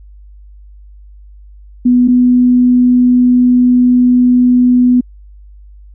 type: tone pair in turn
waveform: sine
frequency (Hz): 246.9 / 248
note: B3 / B3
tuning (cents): 0 / +7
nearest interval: unison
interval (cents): 7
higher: second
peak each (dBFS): -5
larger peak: neither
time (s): 1.85-2.08 / 2.08-5.01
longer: second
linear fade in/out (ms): 10
effects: added 50 Hz sine -34 dBFS peak until 5.94 s